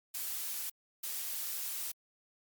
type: noise bursts at uneven times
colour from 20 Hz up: blue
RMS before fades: -38 dBFS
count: 2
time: 0.14-0.7 / 1.03-1.92 s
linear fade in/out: 10 ms
effects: Opus 48 kbps